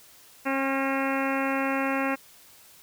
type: harmonic tone with a mistuned harmonic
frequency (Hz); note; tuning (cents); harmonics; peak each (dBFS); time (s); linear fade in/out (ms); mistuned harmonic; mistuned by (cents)
270; C#4; -45; 1 / 2 / 3 / 4 / 5 / 6 / 7 / 8 / 9 / 10; -28 / -31 / -33 / -34 / -35 / -36 / -36 / -37 / -38 / -38; 0.45-2.16; 20; 5; +32
effects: white hiss -53 dBFS RMS until 2.82 s